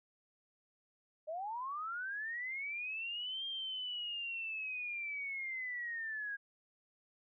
sine linear two-way sweep, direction up then down, 597 to 3209 to 1623 Hz, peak -38 dBFS, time 1.27-6.37 s, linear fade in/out 20 ms, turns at 3.45 s, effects none

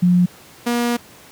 sine / sawtooth tone pair in turn, 178.3 / 239 Hz, F3 / A#3, +36 / +43 cents, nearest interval perfect fourth, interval 507 cents, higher second, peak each -10 / -13 dBFS, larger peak first, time 0.02-0.26 / 0.66-0.97 s, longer second, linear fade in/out 10 ms, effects pink hiss -44 dBFS RMS until 1.31 s + high-pass 100 Hz 12 dB/octave

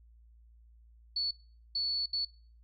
sine tone bursts at uneven times, 4435 Hz, C#8, in tune, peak -29 dBFS, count 3, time 1.16-1.31 / 1.75-2.06 / 2.13-2.25 s, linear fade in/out 5 ms, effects noise-tail reverb RT60 0.5 s tail -25 dB re dry + added 57 Hz sine -56 dBFS peak until 2.63 s

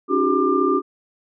sine tone cluster, 279 / 310.5 / 368.6 / 404 / 1193 Hz, C#4 / D#4 / F#4 / G#4 / D6, +11 / -3 / -7 / -48 / +27 cents, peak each -22 / -26 / -20 / -23 / -21 dBFS, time 0.08-0.82 s, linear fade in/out 50 ms, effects none

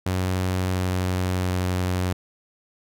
sawtooth tone with pitch steps, 92.5 / 91.86 / 91.23 Hz, F#2 / F#2 / F#2, 0 / -12 / -24 cents, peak -18 dBFS, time 0.06-2.13 s, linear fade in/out 5 ms, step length 690 ms, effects none

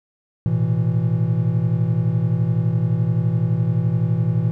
triangle chord, A suspended second, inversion none, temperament equal with one note detuned, 111.73 / 123.47 / 164.81 Hz, A2 / B2 / E3, +27 / 0 / 0 cents, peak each -19 dBFS, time 0.46-4.51 s, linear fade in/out 0 ms, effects none

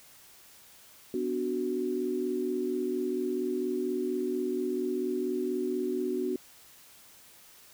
sine chord, B minor, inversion none, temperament equal with one note detuned, 249.4 / 293.7 / 370 Hz, B3 / D4 / F#4, +17 / 0 / 0 cents, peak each -34 / -35 / -30 dBFS, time 1.14-6.36 s, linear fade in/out 2 ms, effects white hiss -55 dBFS RMS until 7.73 s

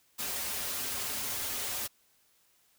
white noise with comb filter, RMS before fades -35 dBFS, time 0.18-1.88 s, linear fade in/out 20 ms, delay 6.1 ms, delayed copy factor -0.65, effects white hiss -68 dBFS RMS until 2.78 s

